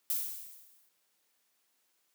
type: noise with exponential decay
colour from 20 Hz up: violet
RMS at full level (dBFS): -30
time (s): 0.1-0.89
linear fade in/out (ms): 1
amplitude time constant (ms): 170
effects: white hiss -75 dBFS RMS until 2.14 s + high-pass 200 Hz 12 dB/octave